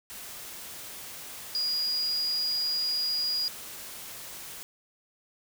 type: tone in noise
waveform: sine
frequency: 4871 Hz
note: D#8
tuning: 38 cents flat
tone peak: -26 dBFS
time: 1.55-3.48 s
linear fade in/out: 0 ms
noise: white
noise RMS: -42 dBFS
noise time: 0.1-4.63 s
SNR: +13 dB
effects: none